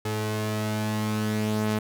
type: tone pair together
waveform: sawtooth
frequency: 107.4 / 214.5 Hz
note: A2 / A3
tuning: -41 / -44 cents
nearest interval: octave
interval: 1197 cents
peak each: -24 dBFS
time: 0.05-1.79 s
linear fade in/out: 5 ms
effects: none